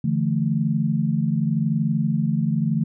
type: chord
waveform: sine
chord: D suspended second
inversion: none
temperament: equal with one note detuned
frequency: 146.83 / 167.69 / 220 Hz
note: D3 / E3 / A3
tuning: 0 / +30 / 0 cents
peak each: -23 dBFS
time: 0.04-2.84 s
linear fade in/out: 5 ms
effects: none